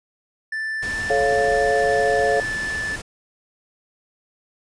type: tone with pitch glide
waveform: triangle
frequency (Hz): 1764 to 1749.8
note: A6 to A6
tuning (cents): +4 to -10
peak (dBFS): -22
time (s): 0.52-2.96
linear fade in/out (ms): 5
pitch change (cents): -14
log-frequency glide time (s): 1.51-2.31
type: noise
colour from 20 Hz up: pink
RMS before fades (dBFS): -33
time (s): 0.82-3.02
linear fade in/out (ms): 10
type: chord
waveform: sine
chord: A augmented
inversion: none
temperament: equal with one note detuned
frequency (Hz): 434.2 / 554.4 / 698.5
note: A4 / C#5 / E#5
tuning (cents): -23 / 0 / 0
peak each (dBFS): -21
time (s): 1.1-2.4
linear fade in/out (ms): 2
effects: resampled to 22050 Hz